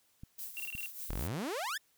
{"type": "clicks", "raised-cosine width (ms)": 5, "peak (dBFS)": -34, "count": 2, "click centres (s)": [0.235, 0.751]}
{"type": "noise with tremolo", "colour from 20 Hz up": "violet", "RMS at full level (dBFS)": -41, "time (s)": [0.38, 1.28], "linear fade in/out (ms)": 10, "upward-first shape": "triangle", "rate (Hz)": 5, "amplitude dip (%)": 70}
{"type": "tone bursts", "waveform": "triangle", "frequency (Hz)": 2743, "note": "F7", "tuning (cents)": -32, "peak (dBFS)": -37, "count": 6, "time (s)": [0.57, 0.859], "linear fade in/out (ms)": 0, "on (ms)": 29, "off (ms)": 23}
{"type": "exponential sweep", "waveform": "sawtooth", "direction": "up", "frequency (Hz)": [31.44, 1864.7], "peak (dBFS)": -31, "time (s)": [1.09, 1.78], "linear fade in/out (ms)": 10}
{"effects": ["white hiss -71 dBFS RMS until 1.97 s"]}